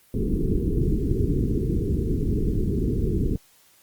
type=low-pass noise; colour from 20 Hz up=pink; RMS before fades=-23 dBFS; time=0.14-3.36 s; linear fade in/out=2 ms; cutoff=440 Hz; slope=96 dB/octave; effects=white hiss -57 dBFS RMS until 3.82 s + Opus 32 kbps